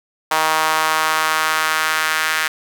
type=tone with high-pass filter sweep; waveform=sawtooth; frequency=157.5 Hz; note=D#3; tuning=21 cents sharp; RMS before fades=-18 dBFS; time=0.31-2.48 s; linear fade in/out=5 ms; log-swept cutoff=920 to 1600 Hz; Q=2; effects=none